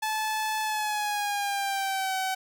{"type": "tone with pitch glide", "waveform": "sawtooth", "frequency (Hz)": [867, 759.1], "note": ["A5", "F#5"], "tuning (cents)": [-26, 44], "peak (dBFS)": -23, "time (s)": [0.02, 2.35], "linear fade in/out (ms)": 10, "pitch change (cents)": -230, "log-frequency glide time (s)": [0.62, 2.15], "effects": []}